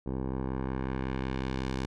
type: tone with low-pass filter sweep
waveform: 10% pulse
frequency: 65.41 Hz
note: C2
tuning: in tune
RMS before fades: -33 dBFS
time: 0.06-1.86 s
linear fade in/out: 5 ms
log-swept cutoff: 610 to 6300 Hz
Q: 0.87
effects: none